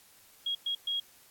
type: tone bursts at uneven times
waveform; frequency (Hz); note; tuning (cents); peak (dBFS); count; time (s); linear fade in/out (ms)
sine; 3288; G#7; -18; -29; 3; 0.46-0.55 / 0.66-0.75 / 0.87-1; 5
effects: white hiss -59 dBFS RMS until 1.3 s + AAC 64 kbps